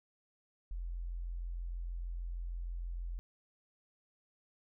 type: tone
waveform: sine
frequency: 43.2 Hz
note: F1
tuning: 18 cents flat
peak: -37 dBFS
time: 0.71-3.19 s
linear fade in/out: 0 ms
effects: none